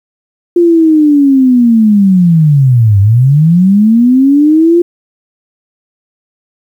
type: linear two-way sweep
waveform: sine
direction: down then up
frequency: 350.9 to 96.4 to 350.9 Hz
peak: -3 dBFS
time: 0.56-4.82 s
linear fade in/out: 5 ms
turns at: 3 s
effects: 7-bit